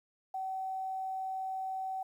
sine tone, 761 Hz, F#5, 48 cents sharp, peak -34 dBFS, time 0.34-2.03 s, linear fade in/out 5 ms, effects 11-bit

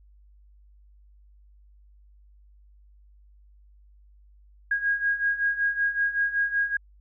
sine beating tone pair, 1634 / 1639.3 Hz, G#6 / G#6, -29 / -23 cents, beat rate 5.3 Hz, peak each -28 / -24 dBFS, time 4.71-6.77 s, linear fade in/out 5 ms, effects added 50 Hz sine -52 dBFS peak until 7 s

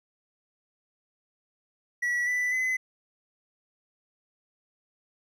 triangle tone with pitch steps, 1939 / 1983.2 / 2028 Hz, B6 / B6 / B6, -32 / +7 / +45 cents, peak -23 dBFS, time 2.02-2.77 s, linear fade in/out 10 ms, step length 250 ms, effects none

